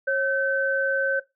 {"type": "tone pair together", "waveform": "sine", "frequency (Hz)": [544, 1534.2], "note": ["C#5", "G6"], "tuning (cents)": [-33, -38], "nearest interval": "octave + tritone", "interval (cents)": 1795, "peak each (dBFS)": [-23, -23], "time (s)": [0.07, 1.2], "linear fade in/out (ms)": 10, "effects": ["noise-tail reverb RT60 0.2 s tail -19 dB re dry"]}